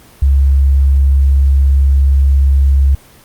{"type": "tone", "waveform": "sine", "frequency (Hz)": 68.5, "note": "C#2", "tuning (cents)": -20, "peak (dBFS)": -6, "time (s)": [0.22, 2.95], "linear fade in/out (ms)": 5, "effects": ["pink hiss -42 dBFS RMS until 3.24 s", "Opus 24 kbps"]}